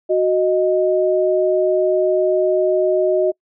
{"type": "tone pair together", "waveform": "sine", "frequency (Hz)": [370, 622.3], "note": ["F#4", "D#5"], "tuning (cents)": [0, 0], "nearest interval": "major sixth", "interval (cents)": 900, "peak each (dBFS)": -16, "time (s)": [0.09, 3.32], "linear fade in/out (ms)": 20, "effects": ["noise-tail reverb RT60 0.1 s tail -26 dB re dry"]}